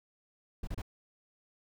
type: noise bursts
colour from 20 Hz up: brown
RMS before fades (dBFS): -36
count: 3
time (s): 0.63-0.819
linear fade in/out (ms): 5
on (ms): 43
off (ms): 30
effects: none